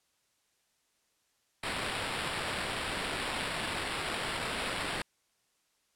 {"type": "noise with sample-and-hold", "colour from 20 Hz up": "white", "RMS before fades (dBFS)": -35, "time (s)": [1.63, 5.02], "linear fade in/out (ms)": 5, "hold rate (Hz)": 6300, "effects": ["white hiss -74 dBFS RMS until 5.95 s", "low-pass 10000 Hz 12 dB/octave"]}